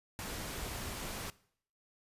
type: noise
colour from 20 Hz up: pink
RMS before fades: -41 dBFS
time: 0.19-1.3 s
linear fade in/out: 0 ms
effects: noise-tail reverb RT60 0.6 s tail -20 dB re dry + resampled to 32000 Hz